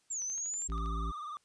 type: linear two-way sweep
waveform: sine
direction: down then up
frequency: 7650 to 5920 to 7500 Hz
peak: -34 dBFS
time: 0.1-0.68 s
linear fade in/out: 10 ms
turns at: 0.22 s
type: click train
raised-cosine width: 0.2 ms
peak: -37 dBFS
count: 9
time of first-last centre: 0.22-0.86 s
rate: 12.5 Hz
type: harmonic tone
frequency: 55 Hz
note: A1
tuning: in tune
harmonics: 1 / 3 / 5 / 7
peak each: -33 / -43 / -47 / -50 dBFS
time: 0.68-1.12 s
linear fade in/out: 20 ms
type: tone with vibrato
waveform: triangle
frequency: 1208 Hz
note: D6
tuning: 48 cents sharp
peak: -37 dBFS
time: 0.72-1.37 s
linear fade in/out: 0 ms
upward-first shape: triangle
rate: 20 Hz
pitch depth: 84 cents each way
effects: white hiss -72 dBFS RMS until 1.44 s + resampled to 22050 Hz